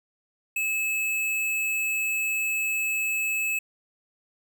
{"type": "tone", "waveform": "square", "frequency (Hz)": 2597, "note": "E7", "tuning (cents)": -26, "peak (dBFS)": -25, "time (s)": [0.56, 3.59], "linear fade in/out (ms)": 5, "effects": []}